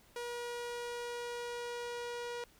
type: tone with low-pass filter sweep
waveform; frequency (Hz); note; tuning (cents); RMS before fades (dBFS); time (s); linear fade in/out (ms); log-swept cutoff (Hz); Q
sawtooth; 479.6; A#4; +49; -41; 0.16-2.44; 2; 11000 to 7200; 0.72
effects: pink hiss -64 dBFS RMS until 2.59 s